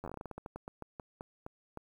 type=slowing click train; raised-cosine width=1 ms; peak=-28 dBFS; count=20; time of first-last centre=0.04-1.774 s; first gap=10 ms; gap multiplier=1.21; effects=10-bit